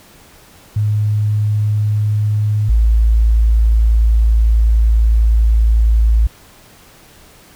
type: tone pair in turn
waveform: sine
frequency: 105.5 / 55.4 Hz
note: G#2 / A1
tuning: +28 / +13 cents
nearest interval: major seventh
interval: 1115 cents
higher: first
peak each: -12 / -8 dBFS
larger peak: second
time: 0.76-2.69 / 2.69-6.27 s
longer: second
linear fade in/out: 5 ms
effects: pink hiss -44 dBFS RMS until 7.55 s

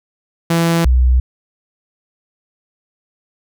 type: tone pair in turn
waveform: sawtooth / sine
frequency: 167.3 / 62.67 Hz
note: E3 / B1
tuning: +26 / +26 cents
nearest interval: octave + perfect fourth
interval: 1700 cents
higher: first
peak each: -8 dBFS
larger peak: neither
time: 0.5-0.85 / 0.85-1.2 s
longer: neither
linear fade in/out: 5 ms
effects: none

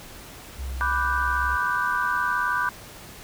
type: tone with vibrato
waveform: sine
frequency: 64.9 Hz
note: C2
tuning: 13 cents flat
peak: -28 dBFS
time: 0.58-1.57 s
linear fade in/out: 20 ms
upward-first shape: sine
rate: 3.8 Hz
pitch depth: 17 cents each way
type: chord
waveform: sine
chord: G major seventh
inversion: first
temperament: equal with one note detuned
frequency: 987.8 / 1174.7 / 1480 / 1559 Hz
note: B5 / D6 / F#6 / G6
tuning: 0 / 0 / 0 / -10 cents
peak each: -27 dBFS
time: 0.81-2.69 s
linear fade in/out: 0 ms
effects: tanh soft clip ceiling -9 dBFS + pink hiss -43 dBFS RMS until 3.23 s

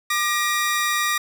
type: tone pair together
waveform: sawtooth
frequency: 1197.4 / 1898 Hz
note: D6 / A#6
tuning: +33 / +31 cents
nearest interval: minor sixth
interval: 798 cents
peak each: -19 dBFS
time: 0.1-1.18 s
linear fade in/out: 5 ms
effects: none

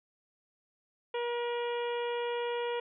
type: harmonic tone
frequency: 477.7 Hz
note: A#4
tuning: 42 cents sharp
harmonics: 1 / 2 / 3 / 4 / 5 / 6 / 7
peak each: -32 / -38 / -46 / -46 / -46 / -46 / -49 dBFS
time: 1.14-2.8 s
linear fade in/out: 5 ms
effects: none

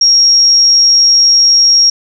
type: tone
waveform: sine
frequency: 5588 Hz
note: F8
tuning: in tune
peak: -4 dBFS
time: 0.01-1.9 s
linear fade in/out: 5 ms
effects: none

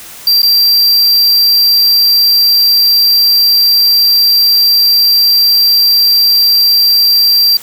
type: tone with dropouts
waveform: square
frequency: 4716 Hz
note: D8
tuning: 6 cents sharp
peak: -6 dBFS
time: 0.27-7.57 s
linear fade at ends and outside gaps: 2 ms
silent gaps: 0.419-0.43 s
effects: white hiss -31 dBFS RMS until 7.62 s

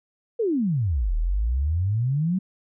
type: exponential two-way sweep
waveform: sine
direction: down then up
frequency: 489.2 to 37.64 to 194.2 Hz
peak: -20 dBFS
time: 0.39-2.39 s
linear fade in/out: 10 ms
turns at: 1.15 s
effects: none

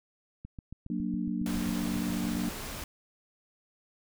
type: click train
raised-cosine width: 5 ms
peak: -29 dBFS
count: 14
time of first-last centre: 0.45-2.243 s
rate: 7.25 Hz
type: chord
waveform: sine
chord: Gb augmented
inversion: none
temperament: equal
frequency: 185 / 233.1 / 293.7 Hz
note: Gb3 / Bb3 / D4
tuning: 0 / 0 / 0 cents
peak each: -33 / -33 / -35 dBFS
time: 0.9-2.49 s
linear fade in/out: 2 ms
type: noise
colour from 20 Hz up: pink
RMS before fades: -39 dBFS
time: 1.46-2.84 s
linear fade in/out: 2 ms
effects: none

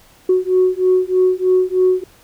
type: beating tone pair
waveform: sine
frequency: 367.7 / 370.9 Hz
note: F#4 / F#4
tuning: -11 / +4 cents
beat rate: 3.2 Hz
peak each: -14 dBFS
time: 0.29-2.04 s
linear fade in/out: 5 ms
effects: tanh soft clip ceiling -5 dBFS + pink hiss -49 dBFS RMS until 2.23 s

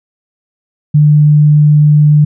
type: tone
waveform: sine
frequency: 149.4 Hz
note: D3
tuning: 30 cents sharp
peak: -3 dBFS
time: 0.94-2.25 s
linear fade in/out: 10 ms
effects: none

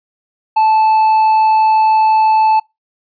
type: tone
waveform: triangle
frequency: 874 Hz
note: A5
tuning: 12 cents flat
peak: -6 dBFS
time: 0.56-2.6 s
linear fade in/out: 10 ms
effects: noise-tail reverb RT60 0.2 s tail -25 dB re dry + resampled to 11025 Hz

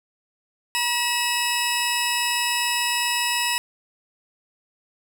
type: tone pair together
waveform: 15% pulse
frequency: 962.6 / 2596 Hz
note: B5 / E7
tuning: -45 / -27 cents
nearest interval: octave + perfect fourth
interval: 1718 cents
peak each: -17 dBFS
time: 0.75-3.58 s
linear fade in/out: 0 ms
effects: none

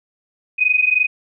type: tone pair together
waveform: sine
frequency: 2489 / 2512 Hz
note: D#7 / D#7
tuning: 0 / +16 cents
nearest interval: unison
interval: 16 cents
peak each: -16 dBFS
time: 0.58-1.07 s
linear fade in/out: 20 ms
effects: none

